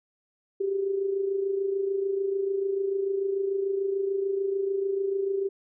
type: tone with amplitude modulation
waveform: sine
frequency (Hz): 392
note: G4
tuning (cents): 0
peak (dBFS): -22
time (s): 0.6-5.49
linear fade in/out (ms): 10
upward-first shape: sine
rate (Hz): 26.8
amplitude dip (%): 55
effects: none